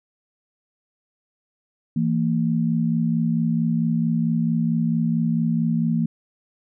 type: tone pair together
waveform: sine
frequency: 164.81 / 229.3 Hz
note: E3 / A#3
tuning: 0 / -28 cents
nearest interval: tritone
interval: 572 cents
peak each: -21 dBFS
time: 1.96-6.06 s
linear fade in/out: 5 ms
effects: none